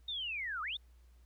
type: linear two-way sweep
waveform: sine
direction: down then up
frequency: 3729 to 1174.7 to 3729 Hz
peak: -36 dBFS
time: 0.08-0.77 s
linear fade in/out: 5 ms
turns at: 0.62 s
effects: added 60 Hz sine -58 dBFS peak until 1.25 s + pink hiss -74 dBFS RMS until 1.25 s